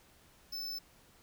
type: tone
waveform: square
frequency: 5270 Hz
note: E8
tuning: 1 cent flat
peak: -38 dBFS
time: 0.52-0.79 s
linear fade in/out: 10 ms
effects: pink hiss -63 dBFS RMS until 1.22 s